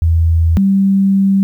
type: tone pair in turn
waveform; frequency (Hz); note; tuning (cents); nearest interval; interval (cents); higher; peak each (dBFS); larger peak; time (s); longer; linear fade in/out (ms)
sine; 82.41 / 194.99; E2 / G3; 0 / -9; octave + minor third; 1491; second; -8; neither; 0.02-0.57 / 0.57-1.43; second; 0
effects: 8-bit